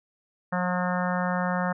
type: harmonic tone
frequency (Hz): 180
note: F#3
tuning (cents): -47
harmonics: 1 / 3 / 4 / 5 / 6 / 7 / 8 / 9 / 10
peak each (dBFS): -27 / -32 / -33 / -34 / -35 / -35 / -36 / -37 / -37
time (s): 0.52-1.73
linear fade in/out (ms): 10
effects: none